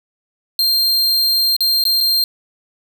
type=tone with dropouts; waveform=45% pulse; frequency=4186 Hz; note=C8; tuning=in tune; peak=-12 dBFS; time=0.59-2.24 s; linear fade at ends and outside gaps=1 ms; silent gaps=1.565-1.606 / 1.839-1.852 / 2.005-2.009 s; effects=none